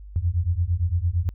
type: beating tone pair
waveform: sine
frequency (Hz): 82.7 / 91.5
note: E2 / F#2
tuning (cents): +6 / -19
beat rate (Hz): 8.8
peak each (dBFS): -23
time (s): 0.16-1.29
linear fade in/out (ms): 0
effects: added 50 Hz sine -38 dBFS peak until 1.34 s